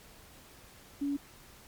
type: tone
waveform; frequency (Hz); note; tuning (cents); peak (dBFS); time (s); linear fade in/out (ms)
sine; 283.2; C#4; +37; -29; 1.01-1.17; 10
effects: pink hiss -55 dBFS RMS until 1.67 s + MP3 96 kbps